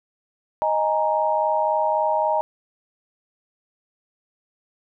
sine chord, D# suspended fourth, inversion none, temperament just, 622.3 / 829.7 / 933.4 Hz, D#5 / G#5 / A#5, 0 / -2 / +2 cents, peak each -22 / -24 / -22 dBFS, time 0.62-2.41 s, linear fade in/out 0 ms, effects none

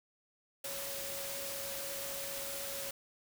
sine tone in noise, 554.4 Hz, C#5, in tune, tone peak -45 dBFS, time 0.64-2.91 s, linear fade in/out 5 ms, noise white, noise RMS -41 dBFS, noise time 0.64-2.91 s, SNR -7 dB, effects none

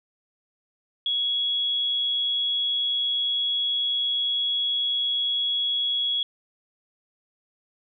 sine tone, 3343 Hz, G#7, 11 cents sharp, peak -22 dBFS, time 1.06-6.23 s, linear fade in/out 2 ms, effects none

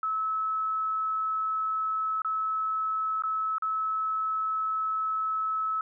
sine tone with dropouts, 1298 Hz, E6, 27 cents flat, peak -26 dBFS, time 0.03-5.81 s, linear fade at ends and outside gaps 2 ms, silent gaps 2.219-2.247 / 3.222-3.236 / 3.583-3.622 s, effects none

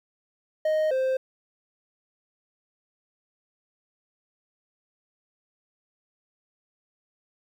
triangle tone pair in turn, 622 / 523 Hz, D#5 / C5, -1 / -1 cents, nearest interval minor third, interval 300 cents, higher first, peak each -19 / -20 dBFS, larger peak first, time 0.65-0.91 / 0.91-1.17 s, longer neither, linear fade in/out 5 ms, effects 10-bit

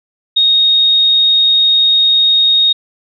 sine tone, 3729 Hz, A#7, in tune, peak -7 dBFS, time 0.36-2.73 s, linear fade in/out 10 ms, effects none

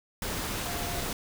sine tone in noise, 698.5 Hz, F5, in tune, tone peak -39 dBFS, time 0.66-1.01 s, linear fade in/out 2 ms, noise pink, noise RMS -33 dBFS, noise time 0.22-1.13 s, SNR -9 dB, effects none

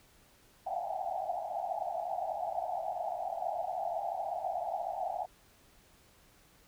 pink band-pass noise, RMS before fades -36 dBFS, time 0.66-5.26 s, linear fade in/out 10 ms, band 650 to 820 Hz, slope 96 dB/octave, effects pink hiss -63 dBFS RMS until 6.67 s

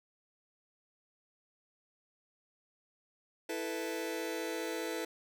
sawtooth chord, E suspended fourth, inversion none, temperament just, 329.6 / 439.5 / 494.4 Hz, E4 / A4 / B4, 0 / -2 / +2 cents, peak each -35 / -36 / -36 dBFS, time 3.49-5.05 s, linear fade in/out 5 ms, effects none

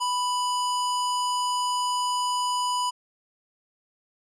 square tone with low-pass filter, 990 Hz, B5, 4 cents sharp, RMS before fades -26 dBFS, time 0-2.91 s, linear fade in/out 20 ms, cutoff 8200 Hz, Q 1.5, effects none

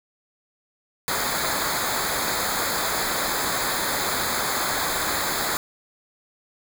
pink noise with comb filter, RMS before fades -25 dBFS, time 1.08-5.57 s, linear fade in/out 0 ms, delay 0.35 ms, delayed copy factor -0.85, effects none

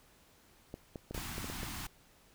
clicks, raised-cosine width 2 ms, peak -28 dBFS, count 9, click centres 0.741 / 0.958 / 1.11 / 1.148 / 1.178 / 1.381 / 1.444 / 1.5 / 1.632 s
pink band-stop noise, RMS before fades -42 dBFS, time 1.14-1.87 s, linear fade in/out 5 ms, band 340 to 730 Hz, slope 48 dB/octave
effects pink hiss -64 dBFS RMS until 2.34 s

